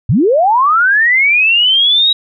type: linear sweep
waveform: sine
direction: up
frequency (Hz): 87.31 to 3854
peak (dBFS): -7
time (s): 0.09-2.13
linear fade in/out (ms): 5
effects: none